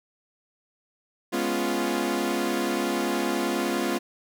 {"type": "chord", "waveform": "sawtooth", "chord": "C# dominant seventh", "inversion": "second", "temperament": "equal with one note detuned", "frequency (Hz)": [207.7, 246.9, 277.2, 348.2], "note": ["G#3", "B3", "C#4", "E#4"], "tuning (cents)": [0, 0, 0, -5], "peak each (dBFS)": [-28, -26, -27, -24], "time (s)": [1.32, 3.99], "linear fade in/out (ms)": 20, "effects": []}